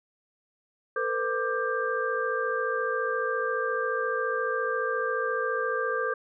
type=tone cluster; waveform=sine; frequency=451.6 / 506 / 1182 / 1586 Hz; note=A4 / B4 / D6 / G6; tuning=+45 / +42 / +11 / +20 cents; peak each=-31 dBFS; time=0.96-6.14 s; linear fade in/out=5 ms; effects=none